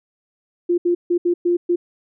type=tone bursts at uneven times; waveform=sine; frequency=349.2 Hz; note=F4; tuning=in tune; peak=-14 dBFS; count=6; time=0.69-0.78 / 0.85-0.95 / 1.1-1.18 / 1.25-1.34 / 1.45-1.57 / 1.69-1.76 s; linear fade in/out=10 ms; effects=none